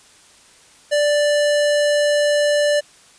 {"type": "tone", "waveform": "square", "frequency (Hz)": 587.3, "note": "D5", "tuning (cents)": 0, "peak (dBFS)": -15, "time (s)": [0.91, 2.81], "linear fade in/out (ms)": 20, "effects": ["white hiss -49 dBFS RMS until 3.18 s", "resampled to 22050 Hz"]}